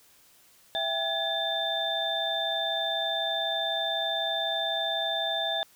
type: tone cluster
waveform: sine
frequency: 660 / 792 / 1696 / 3572 Hz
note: E5 / G5 / G#6 / A7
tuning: +2 / +18 / +36 / +25 cents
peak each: -32 / -34 / -36 / -29 dBFS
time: 0.75-5.63 s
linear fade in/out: 0 ms
effects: white hiss -59 dBFS RMS until 5.75 s